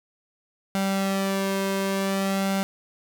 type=tone with flanger; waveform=sawtooth; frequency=194.6 Hz; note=G3; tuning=12 cents flat; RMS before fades=-25 dBFS; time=0.75-2.63 s; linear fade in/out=0 ms; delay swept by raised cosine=1.4 to 1.91 ms; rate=0.53 Hz; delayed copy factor=+0.65; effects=none